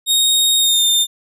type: tone with pitch glide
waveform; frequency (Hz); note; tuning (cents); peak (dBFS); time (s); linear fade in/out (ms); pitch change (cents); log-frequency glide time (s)
sawtooth; 3729 to 3614; A#7 to A7; 0 to +46; -9; 0.06-1.07; 50; -54; 0.58-0.85
effects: none